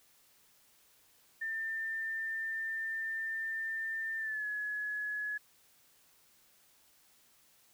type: tone with pitch glide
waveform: sine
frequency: 1794 to 1693.3 Hz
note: A6 to G#6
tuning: +33 to +33 cents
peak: -34 dBFS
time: 1.41-5.38 s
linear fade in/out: 10 ms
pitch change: -100 cents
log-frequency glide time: 4.18-4.46 s
effects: white hiss -66 dBFS RMS until 7.73 s